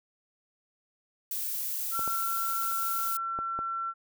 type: noise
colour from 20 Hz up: violet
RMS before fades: -33 dBFS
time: 1.31-3.17 s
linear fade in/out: 2 ms
type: tone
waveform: sine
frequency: 1350 Hz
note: E6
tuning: 41 cents sharp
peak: -30 dBFS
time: 1.91-3.94 s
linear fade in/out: 50 ms
type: clicks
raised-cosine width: 1 ms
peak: -23 dBFS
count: 4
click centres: 1.993 / 2.077 / 3.389 / 3.59 s
effects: none